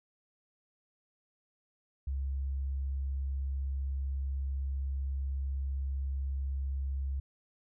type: tone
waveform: sine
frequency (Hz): 67.9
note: C#2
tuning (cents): -35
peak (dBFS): -31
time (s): 2.07-7.2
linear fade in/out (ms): 5
effects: none